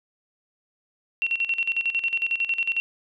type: tone with tremolo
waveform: sine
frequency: 2728 Hz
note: F7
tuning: 41 cents flat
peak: -20 dBFS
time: 1.22-2.8 s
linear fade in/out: 0 ms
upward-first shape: square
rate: 11 Hz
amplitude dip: 75%
effects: none